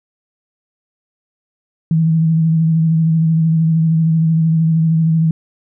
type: tone with vibrato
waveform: sine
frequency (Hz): 161.7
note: E3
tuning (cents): -33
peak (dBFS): -10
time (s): 1.91-5.31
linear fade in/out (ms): 2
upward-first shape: sine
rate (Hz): 13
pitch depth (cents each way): 29
effects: none